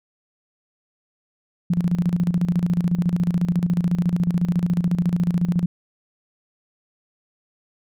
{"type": "tone with tremolo", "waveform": "sine", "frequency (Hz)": 174.61, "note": "F3", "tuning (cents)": 0, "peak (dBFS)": -15, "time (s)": [1.7, 5.66], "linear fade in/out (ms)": 5, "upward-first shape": "square", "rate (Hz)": 14, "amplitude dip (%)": 70, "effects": []}